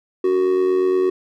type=tone with amplitude modulation; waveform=triangle; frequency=371.8 Hz; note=F#4; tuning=8 cents sharp; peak=-10 dBFS; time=0.24-1.1 s; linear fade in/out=5 ms; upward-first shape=sine; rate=88.5 Hz; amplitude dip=60%; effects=none